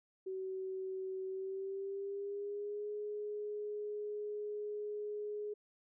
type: tone with pitch glide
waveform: sine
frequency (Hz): 378.7 to 417.8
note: F#4 to G#4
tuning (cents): +40 to +10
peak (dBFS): -38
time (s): 0.26-5.54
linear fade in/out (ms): 10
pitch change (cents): +170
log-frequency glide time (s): 1.26-2.9
effects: none